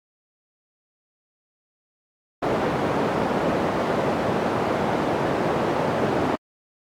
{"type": "band-pass noise", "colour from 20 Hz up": "white", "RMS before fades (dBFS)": -23, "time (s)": [2.42, 6.36], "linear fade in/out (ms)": 10, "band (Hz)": [140, 690], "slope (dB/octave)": 12, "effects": ["AAC 64 kbps"]}